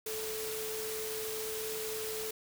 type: tone in noise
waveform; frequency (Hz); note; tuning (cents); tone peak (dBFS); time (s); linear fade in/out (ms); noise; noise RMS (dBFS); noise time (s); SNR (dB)
sine; 437.1; A4; -11; -38; 0.06-2.31; 5; white; -40; 0.06-2.31; -1
effects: none